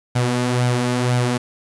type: tone with flanger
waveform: sawtooth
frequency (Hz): 123.47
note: B2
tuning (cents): 0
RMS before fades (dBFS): -19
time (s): 0.15-1.38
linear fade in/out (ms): 10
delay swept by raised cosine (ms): 1.3 to 4.8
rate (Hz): 2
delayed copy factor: +0.5
effects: resampled to 24000 Hz + 8-bit